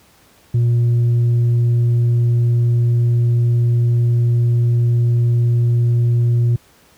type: tone with tanh clipping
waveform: sine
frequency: 118.9 Hz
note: A#2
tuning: 35 cents sharp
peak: -12 dBFS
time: 0.54-6.56 s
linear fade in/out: 5 ms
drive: 2 dB
effects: pink hiss -51 dBFS RMS until 6.97 s + high-pass 60 Hz 12 dB/octave